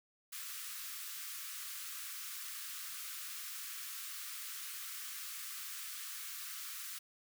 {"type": "high-pass noise", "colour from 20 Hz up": "white", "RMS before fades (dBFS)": -45, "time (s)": [0.32, 6.99], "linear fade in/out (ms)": 10, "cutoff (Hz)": 1100, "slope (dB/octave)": 96, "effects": []}